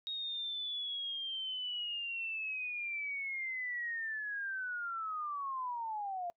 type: linear sweep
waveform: sine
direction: down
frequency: 3764 to 685 Hz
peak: -36 dBFS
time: 0.07-6.3 s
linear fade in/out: 0 ms
effects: noise-tail reverb RT60 0.1 s tail -24 dB re dry